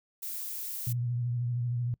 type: noise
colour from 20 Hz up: violet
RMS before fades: -37 dBFS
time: 0.22-0.93 s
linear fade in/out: 10 ms
type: tone with vibrato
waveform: sine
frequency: 121 Hz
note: B2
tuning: 35 cents flat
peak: -28 dBFS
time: 0.87-1.94 s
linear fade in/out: 0 ms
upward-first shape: triangle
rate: 13 Hz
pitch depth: 47 cents each way
effects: noise-tail reverb RT60 0.1 s tail -25 dB re dry